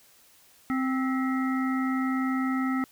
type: harmonic tone with a mistuned harmonic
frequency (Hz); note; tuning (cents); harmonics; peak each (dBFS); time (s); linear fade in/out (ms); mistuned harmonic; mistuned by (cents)
261.6; C4; 0; 1 / 3 / 5 / 7 / 8; -25 / -38 / -33 / -38 / -43; 0.7-2.84; 0; 7; +80
effects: white hiss -58 dBFS RMS until 2.91 s